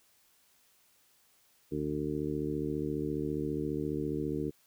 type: harmonic tone with a mistuned harmonic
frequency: 74.7 Hz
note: D2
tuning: 30 cents sharp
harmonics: 1 / 2 / 3 / 4 / 5 / 6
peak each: -45 / -38 / -41 / -35 / -37 / -39 dBFS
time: 1.71-4.51 s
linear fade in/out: 20 ms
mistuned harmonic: 1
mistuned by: -44 cents
effects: white hiss -67 dBFS RMS until 4.66 s